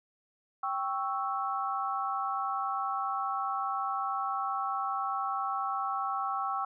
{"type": "chord", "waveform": "sine", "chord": "C# diminished", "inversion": "second", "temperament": "equal", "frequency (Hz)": [784, 1108.7, 1318.5], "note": ["G5", "C#6", "E6"], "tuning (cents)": [0, 0, 0], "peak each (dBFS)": -34, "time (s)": [0.63, 6.65], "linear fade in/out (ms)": 5, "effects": []}